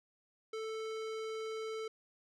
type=tone; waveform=square; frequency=440.9 Hz; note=A4; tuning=4 cents sharp; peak=-39 dBFS; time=0.53-1.88 s; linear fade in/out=5 ms; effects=low-pass 6000 Hz 12 dB/octave